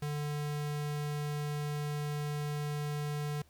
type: tone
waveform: square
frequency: 147.7 Hz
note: D3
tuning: 10 cents sharp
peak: -34 dBFS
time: 0.02-3.42 s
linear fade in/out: 5 ms
effects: added 77 Hz sine -62 dBFS peak until 3.49 s + pink hiss -67 dBFS RMS until 3.49 s